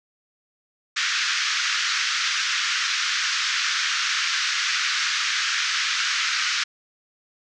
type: band-pass noise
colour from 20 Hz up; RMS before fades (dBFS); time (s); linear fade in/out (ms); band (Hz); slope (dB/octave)
pink; -24; 0.96-6.64; 10; 1300 to 6400; 48
effects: none